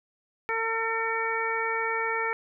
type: harmonic tone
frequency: 452 Hz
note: A4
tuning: 47 cents sharp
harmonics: 1 / 2 / 3 / 4 / 5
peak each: -32 / -32 / -32 / -32 / -32 dBFS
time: 0.49-2.33 s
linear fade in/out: 0 ms
effects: none